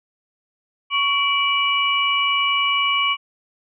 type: tone cluster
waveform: sine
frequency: 1119 / 2320 / 2930 Hz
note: C#6 / D7 / F#7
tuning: +16 / -22 / -18 cents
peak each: -21 dBFS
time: 0.9-3.17 s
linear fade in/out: 50 ms
effects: none